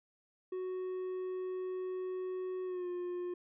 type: tone with pitch glide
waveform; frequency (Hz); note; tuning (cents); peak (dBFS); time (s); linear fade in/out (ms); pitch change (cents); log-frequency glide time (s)
triangle; 370 to 355.7; F#4 to F4; 0 to +32; -34; 0.52-3.34; 5; -68; 2.65-2.88
effects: resampled to 8000 Hz